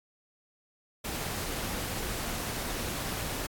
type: noise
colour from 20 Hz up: pink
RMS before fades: -35 dBFS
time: 1.04-3.47 s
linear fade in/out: 10 ms
effects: AAC 64 kbps